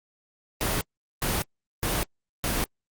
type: noise bursts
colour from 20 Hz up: pink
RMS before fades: -26 dBFS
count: 4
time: 0.61-2.64 s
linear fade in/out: 0 ms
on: 200 ms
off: 410 ms
effects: Opus 24 kbps